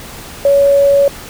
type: tone with quantisation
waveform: sine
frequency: 561 Hz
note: C#5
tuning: 21 cents sharp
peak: -6 dBFS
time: 0.45-1.08 s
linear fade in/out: 2 ms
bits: 6
effects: pink hiss -31 dBFS RMS until 1.29 s